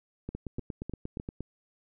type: two click trains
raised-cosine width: 3 ms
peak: -23 / -23 dBFS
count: 10 / 4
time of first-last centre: 0.35-1.406 / 0.29-1.199 s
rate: 8.52 / 3.3 Hz
effects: none

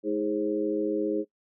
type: harmonic tone with a mistuned harmonic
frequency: 106.4 Hz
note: G#2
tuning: 42 cents sharp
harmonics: 2 / 3 / 4 / 5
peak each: -36 / -28 / -29 / -33 dBFS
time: 0.03-1.25 s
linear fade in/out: 50 ms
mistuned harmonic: 4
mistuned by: -50 cents
effects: noise-tail reverb RT60 0.1 s tail -21 dB re dry

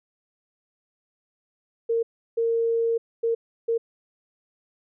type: tone bursts at uneven times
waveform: sine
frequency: 460 Hz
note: A#4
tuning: 23 cents flat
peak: -20 dBFS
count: 4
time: 1.89-2.03 / 2.37-2.98 / 3.23-3.35 / 3.68-3.78 s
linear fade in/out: 10 ms
effects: none

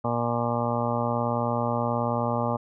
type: harmonic tone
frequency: 118.7 Hz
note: A#2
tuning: 32 cents sharp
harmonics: 1 / 2 / 3 / 4 / 5 / 6 / 7 / 8 / 9 / 10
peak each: -30 / -30 / -41 / -33 / -30 / -37 / -31 / -37 / -34 / -35 dBFS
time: 0.04-2.57 s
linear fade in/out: 10 ms
effects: none

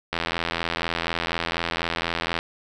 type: click train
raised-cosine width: 0.3 ms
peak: -8 dBFS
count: 191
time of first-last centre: 0.13-2.389 s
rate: 84.1 Hz
effects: none

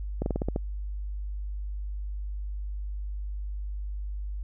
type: slowing click train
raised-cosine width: 2 ms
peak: -15 dBFS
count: 7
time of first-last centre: 0.22-0.561 s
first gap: 41 ms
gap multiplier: 1.13
effects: added 50 Hz sine -31 dBFS peak until 4.43 s

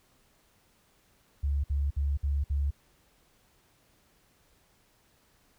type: tone bursts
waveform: sine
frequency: 70.8 Hz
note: C#2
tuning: 37 cents sharp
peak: -25 dBFS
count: 5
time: 1.43-2.708 s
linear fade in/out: 10 ms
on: 210 ms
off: 57 ms
effects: pink hiss -66 dBFS RMS until 5.58 s

